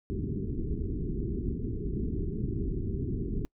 pink low-pass noise, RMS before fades -32 dBFS, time 0.1-3.45 s, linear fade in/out 0 ms, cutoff 420 Hz, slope 96 dB/octave, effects noise-tail reverb RT60 0.1 s tail -26 dB re dry

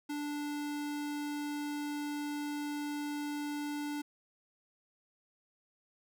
square tone, 293.1 Hz, D4, 3 cents flat, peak -36 dBFS, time 0.09-4.02 s, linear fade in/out 10 ms, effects none

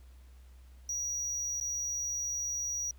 triangle tone with dropouts, 5780 Hz, F#8, 41 cents flat, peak -31 dBFS, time 0.89-2.91 s, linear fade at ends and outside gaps 2 ms, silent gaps 1.601-1.61 s, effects added 63 Hz sine -51 dBFS peak until 2.98 s + pink hiss -67 dBFS RMS until 2.98 s

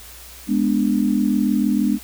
sine chord, G# diminished, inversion none, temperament equal, 207.7 / 246.9 / 293.7 Hz, G#3 / B3 / D4, 0 / 0 / 0 cents, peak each -19 / -20 / -21 dBFS, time 0.47-1.99 s, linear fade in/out 50 ms, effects added 60 Hz sine -44 dBFS peak until 2.03 s + white hiss -41 dBFS RMS until 2.03 s

